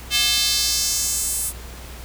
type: tone with high-pass filter sweep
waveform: square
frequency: 238.7 Hz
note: A#3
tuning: 41 cents sharp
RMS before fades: -21 dBFS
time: 0.1-1.53 s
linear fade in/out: 50 ms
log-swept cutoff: 3000 to 10000 Hz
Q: 2
effects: added 60 Hz sine -36 dBFS peak until 2.04 s + pink hiss -40 dBFS RMS until 2.04 s